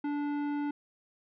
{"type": "tone with tanh clipping", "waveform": "sine", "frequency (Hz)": 290.8, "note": "D4", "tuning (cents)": -17, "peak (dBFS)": -32, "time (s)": [0.04, 0.71], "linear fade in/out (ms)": 5, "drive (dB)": 14, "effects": []}